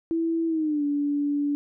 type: tone with pitch glide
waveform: sine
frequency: 329.6 to 288.6 Hz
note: E4 to D4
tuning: 0 to -30 cents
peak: -22 dBFS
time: 0.11-1.55 s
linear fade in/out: 0 ms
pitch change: -230 cents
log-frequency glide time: 0.47-0.84 s
effects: none